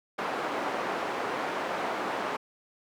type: band-pass noise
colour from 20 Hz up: white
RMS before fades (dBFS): -32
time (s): 0.18-2.37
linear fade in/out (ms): 10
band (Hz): 300 to 1100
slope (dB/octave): 12
effects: none